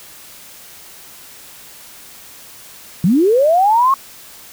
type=linear sweep; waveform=sine; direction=up; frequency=155.3 to 1105 Hz; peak=-9 dBFS; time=3.04-3.94 s; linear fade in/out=2 ms; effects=white hiss -39 dBFS RMS until 4.52 s